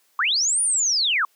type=linear two-way sweep; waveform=sine; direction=up then down; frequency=1047 to 9660 to 1047 Hz; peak=-18 dBFS; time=0.19-1.25 s; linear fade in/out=2 ms; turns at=0.62 s; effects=white hiss -63 dBFS RMS until 1.35 s + high-pass 300 Hz 12 dB/octave